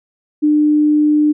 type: tone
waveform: sine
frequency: 300 Hz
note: D4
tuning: 37 cents sharp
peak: -9 dBFS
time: 0.42-1.33 s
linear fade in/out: 20 ms
effects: none